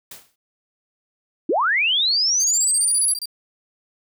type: noise with exponential decay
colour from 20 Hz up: white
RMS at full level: -34 dBFS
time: 0.11-0.36 s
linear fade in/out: 5 ms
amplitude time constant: 54 ms
type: linear sweep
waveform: sine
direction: up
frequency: 261.6 to 11000 Hz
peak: -16 dBFS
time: 1.49-3.14 s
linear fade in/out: 5 ms
type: tone bursts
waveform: sawtooth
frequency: 4720 Hz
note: D8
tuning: 8 cents sharp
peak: -23 dBFS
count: 13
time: 2.4-3.257 s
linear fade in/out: 2 ms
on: 41 ms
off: 27 ms
effects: none